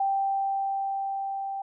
sine tone with level ramp, 784 Hz, G5, in tune, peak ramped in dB -22 to -30 dBFS, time 0-1.62 s, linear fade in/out 5 ms, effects none

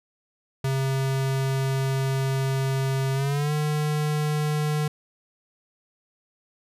square tone with pitch glide, 134.3 to 150.75 Hz, C3 to D3, +46 to +46 cents, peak -23 dBFS, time 0.64-4.88 s, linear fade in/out 5 ms, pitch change +200 cents, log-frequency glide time 3.14-3.53 s, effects resampled to 32000 Hz

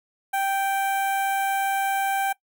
sawtooth tone with notch filter, 783 Hz, G5, 2 cents flat, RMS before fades -24 dBFS, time 0.33-2.33 s, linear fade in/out 10 ms, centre 4800 Hz, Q 0.54, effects noise-tail reverb RT60 0.1 s tail -20 dB re dry

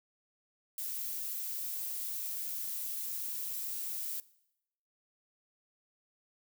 violet noise, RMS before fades -38 dBFS, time 0.78-4.2 s, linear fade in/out 2 ms, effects noise-tail reverb RT60 0.8 s tail -20 dB re dry

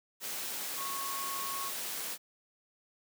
sine tone in noise, 1100 Hz, C#6, 14 cents flat, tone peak -38 dBFS, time 0.76-1.72 s, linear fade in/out 50 ms, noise white, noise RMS -38 dBFS, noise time 0.2-2.18 s, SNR -3 dB, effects high-pass 200 Hz 12 dB/octave

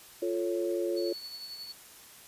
sine chord, F augmented, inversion none, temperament equal, 349.2 / 440 / 554.4 Hz, F4 / A4 / C#5, 0 / 0 / 0 cents, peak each -30 / -35 / -34 dBFS, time 0.22-1.13 s, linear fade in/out 5 ms
triangle tone with tremolo, 4435 Hz, C#8, in tune, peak -37 dBFS, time 0.96-1.73 s, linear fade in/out 20 ms, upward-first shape triangle, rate 11 Hz, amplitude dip 55%
effects white hiss -52 dBFS RMS until 2.27 s + resampled to 32000 Hz

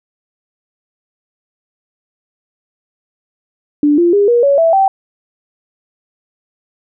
sine tone with pitch steps, 293.7 / 345.3 / 405.9 / 477.1 / 560.9 / 659.3 / 775.1 Hz, D4 / F4 / G#4 / A#4 / C#5 / E5 / G5, 0 / -20 / -40 / +40 / +20 / 0 / -20 cents, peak -7 dBFS, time 3.83-4.88 s, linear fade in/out 2 ms, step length 150 ms, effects none

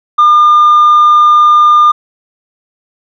triangle tone with tanh clipping, 1206 Hz, D6, 46 cents sharp, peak -3 dBFS, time 0.18-1.92 s, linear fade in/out 10 ms, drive 6 dB, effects none

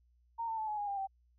sine tone with pitch steps, 923 / 896.7 / 871.2 / 846.4 / 822.3 / 798.9 / 776.1 Hz, A#5 / A5 / A5 / G#5 / G#5 / G5 / G5, -17 / +33 / -17 / +33 / -17 / +33 / -18 cents, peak -34 dBFS, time 0.38-1.073 s, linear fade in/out 20 ms, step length 99 ms, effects added 60 Hz sine -66 dBFS peak until 1.38 s

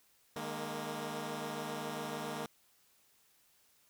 10% pulse chord, D# suspended fourth, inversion none, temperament equal with one note detuned, 152.98 / 207.7 / 233.1 Hz, D#3 / G#3 / A#3, -29 / 0 / 0 cents, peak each -35 / -36 / -33 dBFS, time 0.36-2.46 s, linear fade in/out 2 ms, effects white hiss -69 dBFS RMS until 3.89 s

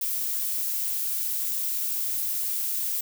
violet noise, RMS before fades -28 dBFS, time 0.01-3.01 s, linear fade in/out 5 ms, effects none

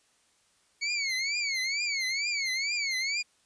25% pulse tone with vibrato, 2217 Hz, C#7, in tune, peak -24 dBFS, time 0.81-3.23 s, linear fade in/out 20 ms, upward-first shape triangle, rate 2.2 Hz, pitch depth 170 cents each way, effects white hiss -67 dBFS RMS until 3.45 s + resampled to 22050 Hz

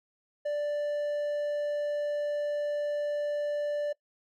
triangle tone, 587.3 Hz, D5, in tune, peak -26 dBFS, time 0.45-3.93 s, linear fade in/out 10 ms, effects noise-tail reverb RT60 0.1 s tail -22 dB re dry

